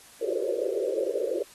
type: band-pass noise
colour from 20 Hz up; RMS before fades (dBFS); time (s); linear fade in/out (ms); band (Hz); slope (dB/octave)
white; -28; 0.21-1.43; 10; 350 to 570; 96
effects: white hiss -52 dBFS RMS until 1.54 s + AAC 32 kbps